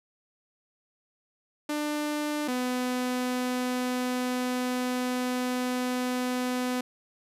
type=tone pair in turn; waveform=sawtooth; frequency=298.1 / 250.7 Hz; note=D4 / B3; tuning=+26 / +26 cents; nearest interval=minor third; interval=300 cents; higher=first; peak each=-24 / -23 dBFS; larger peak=second; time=1.69-2.48 / 2.48-6.81 s; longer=second; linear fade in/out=5 ms; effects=resampled to 32000 Hz